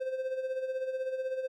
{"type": "tone with tremolo", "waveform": "triangle", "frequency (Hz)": 521, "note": "C5", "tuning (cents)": -7, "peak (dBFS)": -27, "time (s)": [0, 1.48], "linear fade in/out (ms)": 20, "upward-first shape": "sine", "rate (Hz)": 16, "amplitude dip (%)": 60, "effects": []}